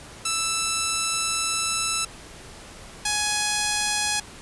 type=tone pair in turn; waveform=5% pulse; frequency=1323 / 837.1 Hz; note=E6 / G#5; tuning=+6 / +13 cents; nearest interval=minor sixth; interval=793 cents; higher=first; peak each=-10 dBFS; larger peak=neither; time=0.25-2.05 / 3.05-4.2 s; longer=first; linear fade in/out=5 ms; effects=pink hiss -43 dBFS RMS until 4.41 s + resampled to 24000 Hz